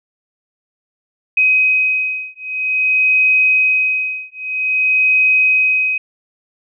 sine beating tone pair, 2523 / 2523.51 Hz, D#7 / D#7, +23 / +24 cents, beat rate 0.51 Hz, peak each -15 dBFS, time 1.37-5.98 s, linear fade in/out 5 ms, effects none

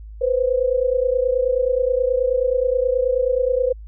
sine tone pair together, 493.9 / 523.3 Hz, B4 / C5, 0 / 0 cents, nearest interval minor second, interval 100 cents, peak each -19 dBFS, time 0.21-3.73 s, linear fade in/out 10 ms, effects added 53 Hz sine -34 dBFS peak until 3.87 s

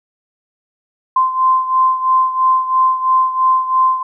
sine beating tone pair, 1038 / 1041 Hz, C6 / C6, -14 / -9 cents, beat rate 3 Hz, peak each -12 / -17 dBFS, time 1.16-4.03 s, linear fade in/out 5 ms, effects none

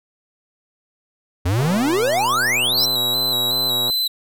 square exponential sweep, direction up, 82.41 to 5790 Hz, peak -17 dBFS, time 1.45-2.86 s, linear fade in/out 10 ms
click train, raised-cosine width 1 ms, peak -16 dBFS, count 285, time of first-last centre 1.59-3.899 s, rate 123 Hz
45% pulse tone with vibrato, 3951 Hz, B7, in tune, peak -17 dBFS, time 2.77-4.08 s, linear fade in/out 10 ms, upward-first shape square, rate 2.7 Hz, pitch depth 36 cents each way
effects none

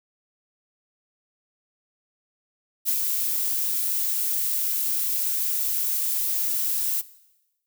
violet noise with ADSR envelope, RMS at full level -22 dBFS, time 2.85-7.02 s, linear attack 38 ms, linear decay 73 ms, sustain -3 dB, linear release 23 ms, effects noise-tail reverb RT60 1.0 s tail -19 dB re dry

